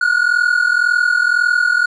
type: tone pair together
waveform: triangle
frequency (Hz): 1429 / 1470.9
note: F6 / F#6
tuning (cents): +39 / -11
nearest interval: minor second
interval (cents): 50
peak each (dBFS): -13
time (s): 0.01-1.86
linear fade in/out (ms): 5
effects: resampled to 24000 Hz